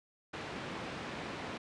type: band-pass noise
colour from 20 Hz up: pink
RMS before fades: -42 dBFS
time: 0.33-1.58 s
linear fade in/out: 10 ms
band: 140 to 3000 Hz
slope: 12 dB/octave
effects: resampled to 22050 Hz